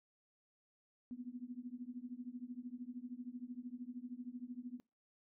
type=tone with tremolo; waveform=sine; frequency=246.4 Hz; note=B3; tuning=4 cents flat; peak=-40 dBFS; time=1.11-4.8 s; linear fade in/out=0 ms; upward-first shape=triangle; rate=13 Hz; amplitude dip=100%; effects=noise-tail reverb RT60 0.3 s tail -24 dB re dry